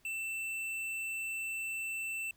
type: tone with tanh clipping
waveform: triangle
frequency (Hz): 2670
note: E7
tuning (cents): +22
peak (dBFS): -37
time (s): 0.05-2.31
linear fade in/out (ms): 2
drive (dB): 17
effects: pink hiss -68 dBFS RMS until 2.36 s